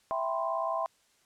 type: chord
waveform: sine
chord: C major seventh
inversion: first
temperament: equal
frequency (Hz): 659.3 / 784 / 987.8 / 1046.5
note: E5 / G5 / B5 / C6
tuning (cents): 0 / 0 / 0 / 0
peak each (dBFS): -32 / -36 / -38 / -33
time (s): 0.11-0.86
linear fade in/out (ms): 0
effects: white hiss -67 dBFS RMS until 1.25 s + low-pass 9000 Hz 12 dB/octave